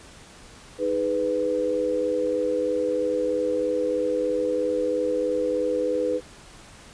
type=chord; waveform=sine; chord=G# minor; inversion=second; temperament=just; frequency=311.5 / 415.3 / 498.4 Hz; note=D#4 / G#4 / B4; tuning=+2 / 0 / +16 cents; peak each=-29 / -29 / -23 dBFS; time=0.78-6.21 s; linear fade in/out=50 ms; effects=pink hiss -47 dBFS RMS until 6.93 s + resampled to 22050 Hz